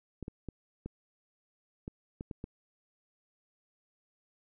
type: clicks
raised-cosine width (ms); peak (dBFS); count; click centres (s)
3; -26; 8; 0.227 / 0.281 / 0.487 / 0.86 / 1.879 / 2.209 / 2.312 / 2.441
effects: none